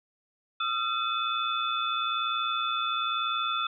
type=tone cluster; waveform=sine; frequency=1235 / 1356 / 2555 / 3506 Hz; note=D#6 / E6 / D#7 / A7; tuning=-13 / +49 / +45 / -7 cents; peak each=-34 / -29 / -37 / -32 dBFS; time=0.6-3.67 s; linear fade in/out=5 ms; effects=none